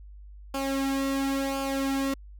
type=tone with flanger; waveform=sawtooth; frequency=272.4 Hz; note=C#4; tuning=30 cents flat; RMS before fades=-28 dBFS; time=0.54-2.14 s; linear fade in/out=5 ms; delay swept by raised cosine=0.51 to 2.41 ms; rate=0.95 Hz; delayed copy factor=-0.7; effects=added 50 Hz sine -43 dBFS peak until 2.39 s